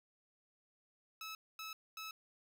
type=tone bursts; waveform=15% pulse; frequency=1299 Hz; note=E6; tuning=26 cents flat; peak=-38 dBFS; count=3; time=1.21-2.11 s; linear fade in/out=2 ms; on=140 ms; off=240 ms; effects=none